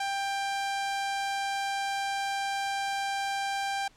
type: tone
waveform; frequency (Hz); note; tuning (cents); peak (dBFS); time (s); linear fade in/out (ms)
sawtooth; 791; G5; +15; -25; 0-3.88; 5
effects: pink hiss -61 dBFS RMS until 3.96 s + low-pass 8000 Hz 12 dB/octave

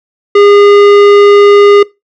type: tone with tanh clipping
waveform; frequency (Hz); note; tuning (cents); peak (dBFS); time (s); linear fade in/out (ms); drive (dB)
sine; 407.3; G#4; -34; -3; 0.35-1.83; 5; 16
effects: noise-tail reverb RT60 0.2 s tail -21 dB re dry

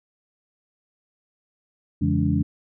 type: tone cluster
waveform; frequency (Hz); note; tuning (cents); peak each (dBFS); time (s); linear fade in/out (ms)
sine; 87.4 / 141.5 / 169.2 / 209.2 / 287.1; F2 / C#3 / E3 / G#3 / D4; +2 / +36 / +45 / +13 / -39; -25; 2.01-2.43; 10
effects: none

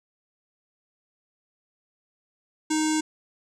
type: tone with low-pass filter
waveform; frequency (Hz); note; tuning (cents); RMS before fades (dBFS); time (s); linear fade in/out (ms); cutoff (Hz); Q
square; 310.7; D#4; -2; -24; 2.7-3.01; 10; 7500; 4.7
effects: none

